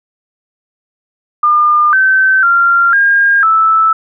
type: tone with pitch steps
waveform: sine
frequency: 1206 / 1540 / 1384 / 1616 / 1314 Hz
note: D6 / G6 / F6 / G#6 / E6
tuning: +46 / -31 / -16 / -48 / -6 cents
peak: -6 dBFS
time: 1.43-3.93 s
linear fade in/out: 5 ms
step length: 500 ms
effects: none